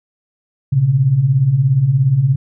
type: beating tone pair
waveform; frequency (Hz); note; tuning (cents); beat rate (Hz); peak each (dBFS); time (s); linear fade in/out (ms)
sine; 119.4 / 136.4; A#2 / C#3; +42 / -28; 17; -17 / -11; 0.72-2.36; 10
effects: none